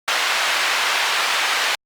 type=band-pass noise; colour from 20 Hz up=white; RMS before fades=-20 dBFS; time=0.08-1.75 s; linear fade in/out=0 ms; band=800 to 3000 Hz; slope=12 dB/octave; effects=Opus 48 kbps